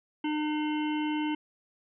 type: harmonic tone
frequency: 303.3 Hz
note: D#4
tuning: 44 cents flat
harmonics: 1 / 3 / 5 / 7 / 9 / 10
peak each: -28 / -36 / -45 / -42 / -44 / -43 dBFS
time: 0.24-1.35 s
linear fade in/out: 5 ms
effects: none